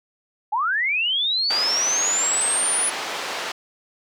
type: linear sweep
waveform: sine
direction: up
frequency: 793 to 9956 Hz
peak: -19 dBFS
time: 0.52-2.9 s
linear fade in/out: 10 ms
type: band-pass noise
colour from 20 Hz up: pink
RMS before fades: -29 dBFS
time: 1.5-3.52 s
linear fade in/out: 5 ms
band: 590 to 5100 Hz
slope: 12 dB/octave
effects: none